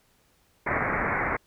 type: low-pass noise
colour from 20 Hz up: white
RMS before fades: -27 dBFS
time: 0.66-1.37 s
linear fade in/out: 10 ms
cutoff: 2200 Hz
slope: 96 dB/octave
effects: pink hiss -65 dBFS RMS until 1.46 s